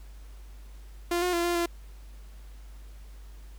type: tone with pitch steps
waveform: sawtooth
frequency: 347 / 359.1 / 342.8 / 347.8 / 342.7 Hz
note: F4 / F4 / F4 / F4 / F4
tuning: -11 / +48 / -32 / -7 / -33 cents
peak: -21 dBFS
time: 1.11-1.66 s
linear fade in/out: 5 ms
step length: 110 ms
effects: added 50 Hz sine -43 dBFS peak until 3.58 s + pink hiss -59 dBFS RMS until 3.58 s